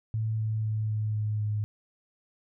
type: tone with pitch steps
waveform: sine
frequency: 110.3 / 109.35 / 108.41 / 107.47 / 106.54 / 105.62 Hz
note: A2 / A2 / A2 / A2 / G#2 / G#2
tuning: +5 / -10 / -25 / -40 / +45 / +30 cents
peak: -26 dBFS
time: 0.14-1.64 s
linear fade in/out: 0 ms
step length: 250 ms
effects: none